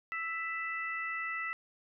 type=harmonic tone; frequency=661 Hz; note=E5; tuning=5 cents sharp; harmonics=2 / 3 / 4; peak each=-39 / -36 / -43 dBFS; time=0.12-1.53 s; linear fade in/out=0 ms; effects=none